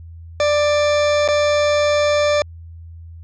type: tone with dropouts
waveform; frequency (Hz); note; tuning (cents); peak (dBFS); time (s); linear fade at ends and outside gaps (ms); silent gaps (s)
40% pulse; 590; D5; +8; -13; 0.4-2.42; 1; 1.278-1.286
effects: added 83 Hz sine -34 dBFS peak until 3.23 s + resampled to 16000 Hz